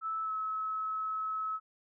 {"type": "tone with pitch glide", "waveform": "sine", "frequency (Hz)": [1311, 1291.5], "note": ["E6", "E6"], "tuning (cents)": [-10, -36], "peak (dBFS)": -32, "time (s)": [0.01, 1.6], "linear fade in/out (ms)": 50, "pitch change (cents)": -26, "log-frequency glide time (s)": [0.23, 0.31], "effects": []}